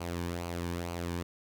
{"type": "tone with flanger", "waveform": "sawtooth", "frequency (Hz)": 86.3, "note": "F2", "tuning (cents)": -20, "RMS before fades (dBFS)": -36, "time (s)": [0, 1.23], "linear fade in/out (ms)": 10, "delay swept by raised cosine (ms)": [0.55, 1.55], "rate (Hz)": 2.2, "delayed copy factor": -0.55, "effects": []}